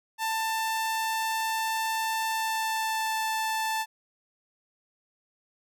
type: tone with pitch glide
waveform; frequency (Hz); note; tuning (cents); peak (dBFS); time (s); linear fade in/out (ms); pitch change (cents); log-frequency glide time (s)
sawtooth; 889 to 881.3; A5 to A5; +18 to +3; -23; 0.18-3.86; 50; -15; 2.28-3.15
effects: none